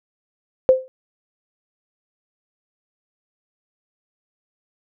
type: tone with exponential decay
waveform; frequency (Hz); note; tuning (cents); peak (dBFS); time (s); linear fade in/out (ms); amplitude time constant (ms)
sine; 519; C5; -14; -5; 0.69-0.88; 0; 41
effects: none